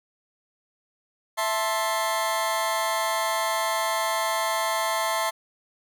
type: chord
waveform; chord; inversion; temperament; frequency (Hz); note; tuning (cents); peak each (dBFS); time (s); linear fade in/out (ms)
sawtooth; A minor; second; just; 660 / 880 / 1056; E5 / A5 / C6; +2 / 0 / +16; -24; 1.37-5.31; 20
effects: none